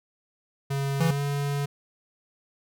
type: tone with pitch glide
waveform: square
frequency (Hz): 138.59 to 142.24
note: C#3 to C#3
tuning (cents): 0 to +45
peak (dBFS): -26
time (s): 0.7-1.66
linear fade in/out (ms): 10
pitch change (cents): +45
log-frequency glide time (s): 1.05-1.21
type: tone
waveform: square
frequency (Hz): 164.81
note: E3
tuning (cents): 0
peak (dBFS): -22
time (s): 1-1.11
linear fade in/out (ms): 5
effects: none